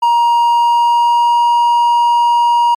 triangle tone with pitch glide, 944 to 950 Hz, A#5 to A#5, +22 to +33 cents, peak -6 dBFS, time 0.02-2.75 s, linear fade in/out 10 ms, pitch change +11 cents, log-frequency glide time 0.41-1.41 s, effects MP3 96 kbps

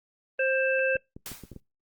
harmonic tone, 528 Hz, C5, 16 cents sharp, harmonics 1 / 3 / 5, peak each -25 / -28 / -30 dBFS, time 0.39-0.97 s, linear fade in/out 5 ms
clicks, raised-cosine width 3 ms, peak -29 dBFS, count 6, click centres 0.956 / 1.165 / 1.317 / 1.437 / 1.517 / 1.563 s
white noise with exponential decay, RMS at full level -35 dBFS, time 1.26-1.6 s, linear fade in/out 0 ms, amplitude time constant 72 ms
effects noise-tail reverb RT60 0.2 s tail -25 dB re dry + Opus 24 kbps

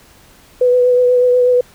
sine tone with vibrato, 496.2 Hz, B4, 8 cents sharp, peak -8 dBFS, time 0.61-1.61 s, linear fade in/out 5 ms, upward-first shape triangle, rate 8.2 Hz, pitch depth 22 cents each way, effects pink hiss -46 dBFS RMS until 1.74 s

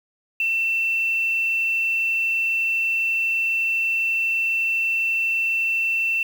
sine tone with quantisation, 2687 Hz, E7, 33 cents sharp, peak -19 dBFS, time 0.4-6.23 s, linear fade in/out 2 ms, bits 7, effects none

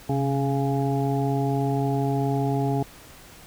harmonic tone with a mistuned harmonic, 138.59 Hz, C#3, in tune, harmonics 1 / 2 / 3 / 5 / 6, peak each -24 / -27 / -29 / -31 / -32 dBFS, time 0.09-2.83 s, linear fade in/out 5 ms, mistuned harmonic 1, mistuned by -52 cents, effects pink hiss -47 dBFS RMS until 3.46 s

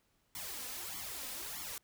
white noise with flanger, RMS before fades -43 dBFS, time 0.35-1.78 s, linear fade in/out 2 ms, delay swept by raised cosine 0.91 to 4.01 ms, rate 1.6 Hz, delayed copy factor +0.85, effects pink hiss -75 dBFS RMS until 1.83 s

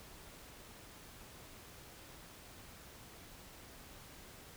silence, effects pink hiss -55 dBFS RMS until 4.56 s

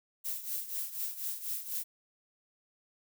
violet noise with tremolo, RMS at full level -34 dBFS, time 0.24-1.84 s, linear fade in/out 20 ms, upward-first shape triangle, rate 4.1 Hz, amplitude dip 80%, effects none

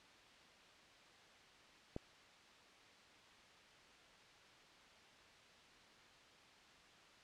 click, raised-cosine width 2 ms, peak -29 dBFS, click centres 1.964 s, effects white hiss -63 dBFS RMS until 7.23 s + low-pass 4000 Hz 12 dB/octave

